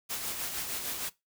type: noise with tremolo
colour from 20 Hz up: white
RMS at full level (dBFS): -34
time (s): 0.09-1.1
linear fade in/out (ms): 20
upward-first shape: sine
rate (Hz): 6.5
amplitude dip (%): 40
effects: noise-tail reverb RT60 0.2 s tail -20 dB re dry